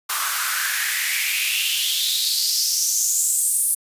white noise with high-pass filter sweep, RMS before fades -21 dBFS, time 0.09-3.75 s, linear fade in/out 10 ms, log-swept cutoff 1100 to 10000 Hz, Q 4.8, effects resampled to 32000 Hz

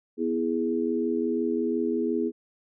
sine chord, E major, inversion second, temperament equal, 246.9 / 329.6 / 415.3 Hz, B3 / E4 / G#4, 0 / 0 / 0 cents, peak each -28 dBFS, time 0.17-2.32 s, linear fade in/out 50 ms, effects none

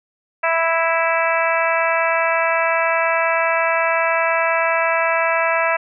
harmonic tone, 329.6 Hz, E4, in tune, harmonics 2 / 3 / 4 / 5 / 6 / 7 / 8, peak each -20 / -22 / -23 / -24 / -25 / -25 / -26 dBFS, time 0.43-5.77 s, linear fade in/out 10 ms, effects none

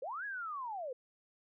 sine linear two-way sweep, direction up then down, 466.2 to 1697 to 479.7 Hz, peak -38 dBFS, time 0.02-0.93 s, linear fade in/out 5 ms, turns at 0.25 s, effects none

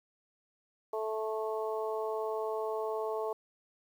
harmonic tone, 218.7 Hz, A3, 10 cents flat, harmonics 2 / 3 / 4 / 5, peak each -34 / -38 / -40 / -42 dBFS, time 0.93-3.33 s, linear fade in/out 5 ms, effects 10-bit

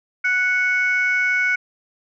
sine tone pair together, 1479.7 / 2217 Hz, F#6 / C#7, 0 / 0 cents, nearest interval perfect fifth, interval 700 cents, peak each -18 dBFS, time 0.24-1.56 s, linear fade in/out 10 ms, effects tanh soft clip ceiling -11 dBFS

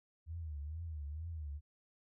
sine tone with vibrato, 77.78 Hz, D#2, in tune, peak -40 dBFS, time 0.26-1.61 s, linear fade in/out 50 ms, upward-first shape triangle, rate 2.2 Hz, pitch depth 170 cents each way, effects none

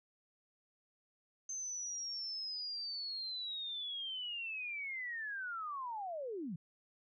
sine linear sweep, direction down, 6280 to 146.83 Hz, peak -39 dBFS, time 1.49-6.56 s, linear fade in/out 5 ms, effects none

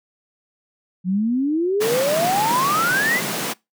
sine exponential sweep, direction up, 175.7 to 2093 Hz, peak -17 dBFS, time 1.04-3.21 s, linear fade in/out 50 ms
pink high-pass noise, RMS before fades -25 dBFS, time 1.8-3.54 s, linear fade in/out 20 ms, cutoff 130 Hz, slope 96 dB/octave
effects noise-tail reverb RT60 0.2 s tail -23 dB re dry

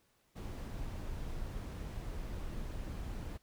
brown noise, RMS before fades -41 dBFS, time 0.35-3.38 s, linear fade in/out 20 ms, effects pink hiss -73 dBFS RMS until 3.42 s

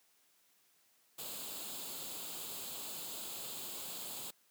white noise with comb filter, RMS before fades -44 dBFS, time 1.18-4.31 s, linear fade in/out 10 ms, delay 0.26 ms, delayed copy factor +0.65, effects white hiss -71 dBFS RMS until 4.5 s + high-pass 150 Hz 12 dB/octave

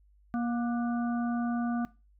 harmonic tone with a mistuned harmonic, 237.4 Hz, A#3, 32 cents sharp, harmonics 1 / 3 / 5 / 6, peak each -28 / -38 / -42 / -44 dBFS, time 0.34-1.85 s, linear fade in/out 0 ms, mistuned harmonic 6, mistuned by +62 cents, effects noise-tail reverb RT60 0.3 s tail -20 dB re dry + added 50 Hz sine -59 dBFS peak until 2.19 s

